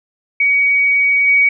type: tone with level steps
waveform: sine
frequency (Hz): 2256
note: C#7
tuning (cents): +30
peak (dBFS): -10 / -8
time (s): 0.4-1.49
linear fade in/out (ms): 5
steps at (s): 1.27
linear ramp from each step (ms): 10
effects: none